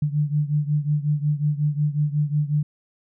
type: beating tone pair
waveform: sine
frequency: 146.83 / 152.33 Hz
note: D3 / D#3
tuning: 0 / -36 cents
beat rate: 5.5 Hz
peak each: -21 / -24 dBFS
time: 0.02-2.63 s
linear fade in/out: 5 ms
effects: none